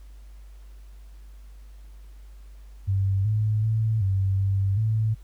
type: tone with pitch steps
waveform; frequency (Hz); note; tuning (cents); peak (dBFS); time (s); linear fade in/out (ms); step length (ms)
sine; 97.2 / 107.2 / 110.5 / 96.5 / 97.7 / 109.8; G2 / A2 / A2 / G2 / G2 / A2; -14 / -45 / +8 / -27 / -5 / -3; -20; 2.87-5.15; 20; 380
effects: added 50 Hz sine -42 dBFS peak until 5.23 s + pink hiss -62 dBFS RMS until 5.23 s